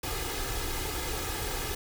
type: noise with comb filter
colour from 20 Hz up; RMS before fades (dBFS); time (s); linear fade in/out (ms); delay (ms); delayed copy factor
pink; -33; 0.03-1.75; 5; 2.4; +0.7
effects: none